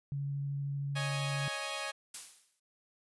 sine tone with vibrato, 140.6 Hz, C#3, 25 cents sharp, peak -33 dBFS, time 0.12-1.48 s, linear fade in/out 0 ms, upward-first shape sine, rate 13 Hz, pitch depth 8 cents each way
10% pulse chord, C# suspended second, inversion none, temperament equal with one note detuned, 554.4 / 625.5 / 830.6 Hz, C#5 / D#5 / G#5, 0 / +9 / 0 cents, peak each -32 dBFS, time 0.95-1.92 s, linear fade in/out 20 ms
blue noise with exponential decay, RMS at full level -37 dBFS, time 2.14-2.6 s, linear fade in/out 5 ms, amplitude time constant 99 ms
effects resampled to 24000 Hz

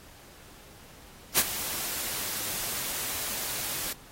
white noise with ADSR envelope, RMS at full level -20 dBFS, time 1.34-3.93 s, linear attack 48 ms, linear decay 38 ms, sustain -13 dB, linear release 6 ms, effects pink hiss -52 dBFS RMS until 4.11 s + AAC 48 kbps

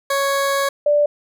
20% pulse / sine tone pair in turn, 554.4 / 587.4 Hz, C#5 / D5, 0 / 0 cents, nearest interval minor second, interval 100 cents, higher second, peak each -12 dBFS, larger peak neither, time 0.1-0.69 / 0.86-1.06 s, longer first, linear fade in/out 5 ms, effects none

